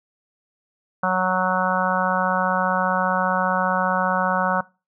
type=harmonic tone; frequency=185 Hz; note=F#3; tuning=in tune; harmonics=1 / 3 / 4 / 5 / 6 / 7 / 8; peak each=-26 / -26 / -26 / -26 / -26 / -26 / -26 dBFS; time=1.03-4.61 s; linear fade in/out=5 ms; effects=noise-tail reverb RT60 0.3 s tail -22 dB re dry